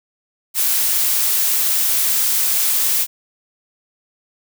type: noise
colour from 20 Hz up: blue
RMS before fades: -17 dBFS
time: 0.54-3.07 s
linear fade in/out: 50 ms
effects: none